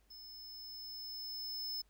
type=tone with level ramp; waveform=square; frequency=5230 Hz; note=E8; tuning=15 cents flat; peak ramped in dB=-51 to -38 dBFS; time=0.1-1.82 s; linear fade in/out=10 ms; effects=added 50 Hz sine -69 dBFS peak until 1.89 s + pink hiss -75 dBFS RMS until 1.89 s